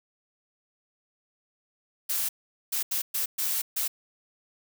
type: noise bursts at uneven times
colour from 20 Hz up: blue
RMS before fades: -28 dBFS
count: 6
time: 2.09-2.29 / 2.72-2.83 / 2.91-3.02 / 3.14-3.26 / 3.38-3.62 / 3.76-3.88 s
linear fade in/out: 10 ms
effects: none